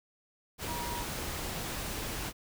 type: tone in noise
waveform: sine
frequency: 956 Hz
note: A#5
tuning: 43 cents sharp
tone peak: -38 dBFS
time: 0.65-1.05 s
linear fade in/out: 50 ms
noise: pink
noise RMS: -37 dBFS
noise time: 0.58-2.33 s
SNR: -4 dB
effects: none